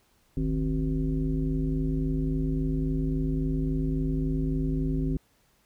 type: tone with frequency modulation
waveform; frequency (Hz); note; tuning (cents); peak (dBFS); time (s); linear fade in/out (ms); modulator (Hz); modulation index
sine; 154.7; D#3; -10; -24; 0.37-5.17; 2; 111; 1.4
effects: pink hiss -66 dBFS RMS until 5.65 s